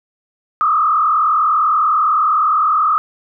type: tone with frequency modulation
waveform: sine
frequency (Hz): 1236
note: D#6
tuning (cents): -12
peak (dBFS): -11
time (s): 0.61-2.98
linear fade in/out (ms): 0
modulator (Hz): 39.7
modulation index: 1.6
effects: none